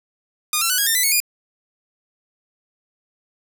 5% pulse tone with pitch steps, 1223 / 1349.2 / 1488.4 / 1642 / 1811.4 / 1998.3 / 2204 / 2432 Hz, D#6 / E6 / F#6 / G#6 / A6 / B6 / C#7 / D#7, -30 / +40 / +10 / -20 / +50 / +20 / -11 / -40 cents, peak -6 dBFS, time 0.53-1.202 s, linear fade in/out 2 ms, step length 84 ms, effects none

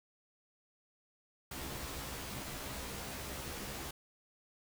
pink noise with comb filter, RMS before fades -43 dBFS, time 1.51-3.91 s, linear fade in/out 5 ms, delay 15 ms, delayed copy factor +0.85, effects none

